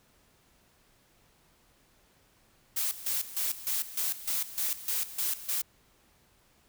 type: noise with tremolo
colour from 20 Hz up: blue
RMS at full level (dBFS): -30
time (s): 2.76-5.62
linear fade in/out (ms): 10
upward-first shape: square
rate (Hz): 3.3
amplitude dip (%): 80
effects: pink hiss -65 dBFS RMS until 6.68 s